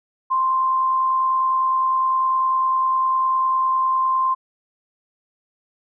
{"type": "tone with amplitude modulation", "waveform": "sine", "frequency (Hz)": 1046.5, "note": "C6", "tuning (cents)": 0, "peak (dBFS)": -15, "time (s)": [0.3, 4.35], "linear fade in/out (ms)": 20, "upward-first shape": "sine", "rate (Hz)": 69.9, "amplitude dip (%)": 25, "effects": []}